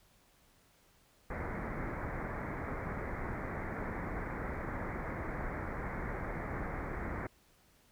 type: low-pass noise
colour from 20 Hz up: pink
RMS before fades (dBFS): -39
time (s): 1.3-7.27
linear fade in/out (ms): 5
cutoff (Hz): 2200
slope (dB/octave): 96
effects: pink hiss -67 dBFS RMS until 7.91 s